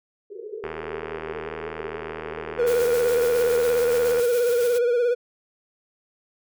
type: band-pass noise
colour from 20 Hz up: white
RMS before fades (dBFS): -36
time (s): 0.3-3.61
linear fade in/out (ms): 10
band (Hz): 390 to 450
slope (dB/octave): 96
type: click train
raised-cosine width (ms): 0.5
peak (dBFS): -18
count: 282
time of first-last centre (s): 0.64-4.197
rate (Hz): 79
type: tone with vibrato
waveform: triangle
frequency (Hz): 481.7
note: B4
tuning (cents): -43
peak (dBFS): -16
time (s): 2.58-5.15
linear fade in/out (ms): 20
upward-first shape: sine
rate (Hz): 17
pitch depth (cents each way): 52
type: noise with tremolo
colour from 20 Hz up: white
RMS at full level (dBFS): -35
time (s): 2.66-4.79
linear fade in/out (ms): 20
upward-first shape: square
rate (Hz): 7.2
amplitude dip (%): 30
effects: none